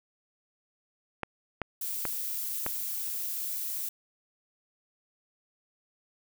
clicks, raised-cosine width 0.5 ms, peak -16 dBFS, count 4, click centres 1.233 / 1.617 / 2.053 / 2.664 s
violet noise, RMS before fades -34 dBFS, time 1.81-3.89 s, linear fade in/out 5 ms
effects none

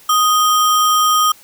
sine tone with sample-and-hold, 1244.5 Hz, D#6, in tune, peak -10 dBFS, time 0.09-1.32 s, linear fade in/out 5 ms, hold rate 4410 Hz, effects white hiss -45 dBFS RMS until 1.43 s

